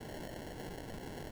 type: noise with sample-and-hold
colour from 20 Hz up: white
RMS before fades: -45 dBFS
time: 0-1.31 s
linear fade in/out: 10 ms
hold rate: 1225 Hz
effects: none